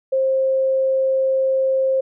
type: tone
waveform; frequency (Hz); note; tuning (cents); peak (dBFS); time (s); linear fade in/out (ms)
sine; 530; C5; +22; -15; 0.12-2.01; 10
effects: none